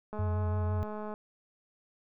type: click train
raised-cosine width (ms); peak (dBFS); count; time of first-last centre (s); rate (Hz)
1; -27; 215; 0.13-1.139; 212
type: tone with vibrato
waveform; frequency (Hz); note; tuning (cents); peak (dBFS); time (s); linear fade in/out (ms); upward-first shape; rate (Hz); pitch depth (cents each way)
sine; 91.1; F#2; -26; -28; 0.19-0.83; 0; sine; 6; 69
effects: none